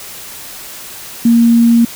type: tone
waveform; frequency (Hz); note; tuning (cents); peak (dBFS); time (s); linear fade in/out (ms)
sine; 233.1; A#3; 0; -5; 1.25-1.85; 5
effects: white hiss -30 dBFS RMS until 1.95 s